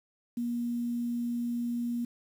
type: tone with quantisation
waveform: sine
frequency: 238.3 Hz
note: A#3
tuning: 38 cents sharp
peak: -29 dBFS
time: 0.37-2.05 s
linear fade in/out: 5 ms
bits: 9
effects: none